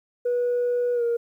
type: tone with pitch glide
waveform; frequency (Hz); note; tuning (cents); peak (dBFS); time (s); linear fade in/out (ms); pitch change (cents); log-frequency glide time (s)
sine; 487.1 to 470; B4 to A#4; -24 to +14; -19; 0.25-1.17; 10; -62; 0.94-1.03
effects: tanh soft clip ceiling -18 dBFS + 10-bit